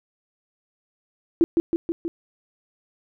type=tone with echo; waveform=sine; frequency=335 Hz; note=E4; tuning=28 cents sharp; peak=-12 dBFS; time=1.41-1.44 s; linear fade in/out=0 ms; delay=160 ms; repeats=4; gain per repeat=-3 dB; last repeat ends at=2.08 s; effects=none